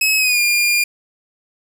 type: tone with pitch glide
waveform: sawtooth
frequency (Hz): 2568 to 2410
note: E7 to D7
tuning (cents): -46 to +44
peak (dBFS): -10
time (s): 0.01-0.84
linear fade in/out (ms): 5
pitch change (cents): -110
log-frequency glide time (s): 0.18-0.4
effects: 8-bit